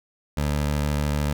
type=tone; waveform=20% pulse; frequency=73.42 Hz; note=D2; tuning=in tune; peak=-17 dBFS; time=0.37-1.33 s; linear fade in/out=5 ms; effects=none